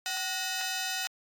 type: ring-modulated tone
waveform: 10% pulse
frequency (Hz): 1108.7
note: C#6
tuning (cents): 0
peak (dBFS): -19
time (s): 0.06-1.07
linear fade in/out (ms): 0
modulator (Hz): 350
effects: AAC 64 kbps